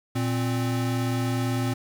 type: tone pair together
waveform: square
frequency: 117.54 / 261.6 Hz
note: A#2 / C4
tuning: +15 / 0 cents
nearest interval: octave + major second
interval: 1385 cents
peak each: -26 / -29 dBFS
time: 0.15-1.74 s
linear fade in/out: 10 ms
effects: 9-bit